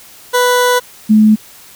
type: tone pair in turn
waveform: 20% pulse / sine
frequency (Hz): 493.9 / 215.2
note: B4 / A3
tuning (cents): 0 / -38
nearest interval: octave + major second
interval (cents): 1438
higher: first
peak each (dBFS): -4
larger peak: neither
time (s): 0.33-0.8 / 1.09-1.36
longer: first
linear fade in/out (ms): 20
effects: white hiss -39 dBFS RMS until 1.75 s